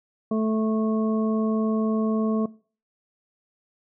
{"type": "harmonic tone", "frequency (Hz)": 219.1, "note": "A3", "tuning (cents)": -7, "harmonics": [1, 2, 3, 5], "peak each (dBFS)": [-22, -28, -32, -36], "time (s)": [0.31, 2.46], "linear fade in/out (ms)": 5, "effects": ["noise-tail reverb RT60 0.4 s tail -21 dB re dry"]}